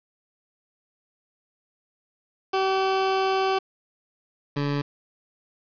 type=tone pair in turn; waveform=20% pulse; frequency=382.9 / 143.43 Hz; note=G4 / D3; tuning=-41 / -41 cents; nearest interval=octave + perfect fourth; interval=1700 cents; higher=first; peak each=-16 / -19 dBFS; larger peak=first; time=2.53-3.59 / 4.56-4.82 s; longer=first; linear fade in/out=10 ms; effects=resampled to 11025 Hz + 7-bit